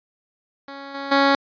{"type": "tone with level steps", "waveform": "10% pulse", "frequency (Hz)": 277.2, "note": "C#4", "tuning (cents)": 0, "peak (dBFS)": [-26, -20, -6], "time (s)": [0.68, 1.35], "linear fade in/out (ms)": 2, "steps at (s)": [0.94, 1.11], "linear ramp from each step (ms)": 10, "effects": ["resampled to 11025 Hz"]}